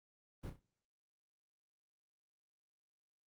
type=noise with echo; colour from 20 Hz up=brown; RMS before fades=-44 dBFS; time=0.43-0.5 s; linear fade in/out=10 ms; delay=32 ms; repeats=3; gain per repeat=-8 dB; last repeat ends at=0.596 s; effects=noise-tail reverb RT60 0.6 s tail -25 dB re dry + Opus 32 kbps